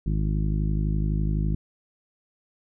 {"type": "harmonic tone", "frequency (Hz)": 51.91, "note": "G#1", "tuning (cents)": 0, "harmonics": [1, 2, 3, 4, 5, 6, 7], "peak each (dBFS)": [-24, -31, -27, -33, -42, -38, -44], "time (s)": [0.06, 1.55], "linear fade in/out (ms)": 5, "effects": []}